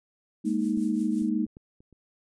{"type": "chord", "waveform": "sine", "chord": "Ab suspended second", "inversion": "none", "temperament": "just", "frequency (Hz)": [207.7, 233.6, 311.5], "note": ["Ab3", "Bb3", "Eb4"], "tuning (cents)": [0, 4, 2], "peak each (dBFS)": -28, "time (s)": [0.44, 1.46], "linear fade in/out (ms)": 20}
{"type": "noise with tremolo", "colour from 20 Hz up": "violet", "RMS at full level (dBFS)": -44, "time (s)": [0.45, 1.29], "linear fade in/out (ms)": 2, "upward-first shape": "triangle", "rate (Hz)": 5.8, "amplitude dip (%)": 75}
{"type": "clicks", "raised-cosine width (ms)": 3, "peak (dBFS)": [-33, -34, -39, -33, -43, -42], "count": 6, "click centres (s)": [0.774, 1.219, 1.465, 1.569, 1.805, 1.927]}
{"effects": ["resampled to 22050 Hz"]}